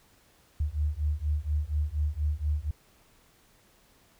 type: beating tone pair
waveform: sine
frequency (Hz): 72.9 / 77.1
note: D2 / D#2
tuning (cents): -12 / -15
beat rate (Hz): 4.2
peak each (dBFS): -29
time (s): 0.6-2.71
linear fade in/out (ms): 5
effects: pink hiss -62 dBFS RMS until 4.19 s